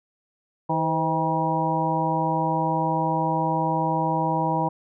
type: harmonic tone with a mistuned harmonic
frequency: 160 Hz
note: D#3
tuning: 49 cents sharp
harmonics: 1 / 2 / 3 / 4 / 5 / 6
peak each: -27 / -29 / -31 / -31 / -27 / -25 dBFS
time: 0.69-4.69 s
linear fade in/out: 10 ms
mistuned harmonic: 3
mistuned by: +95 cents
effects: none